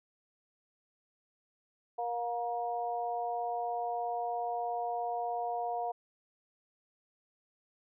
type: harmonic tone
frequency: 236.9 Hz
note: A#3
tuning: 28 cents sharp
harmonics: 2 / 3 / 4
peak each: -40 / -33 / -41 dBFS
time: 1.98-5.92 s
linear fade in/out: 10 ms
effects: none